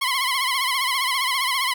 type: tone with vibrato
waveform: 15% pulse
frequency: 1046.5 Hz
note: C6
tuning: in tune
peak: -14 dBFS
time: 0.01-1.74 s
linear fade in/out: 10 ms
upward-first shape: triangle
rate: 15 Hz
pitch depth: 120 cents each way
effects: none